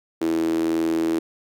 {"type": "tone with high-pass filter", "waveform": "sawtooth", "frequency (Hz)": 81.8, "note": "E2", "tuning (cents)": -13, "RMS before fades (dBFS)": -22, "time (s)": [0.21, 1.19], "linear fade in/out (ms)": 5, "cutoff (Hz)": 330, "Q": 8.5, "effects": []}